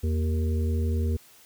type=harmonic tone with a mistuned harmonic; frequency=77.78 Hz; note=D#2; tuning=in tune; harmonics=1 / 3 / 5 / 6; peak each=-23 / -33 / -37 / -39 dBFS; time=0.03-1.17 s; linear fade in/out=10 ms; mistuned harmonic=1; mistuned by=+83 cents; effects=white hiss -54 dBFS RMS until 1.45 s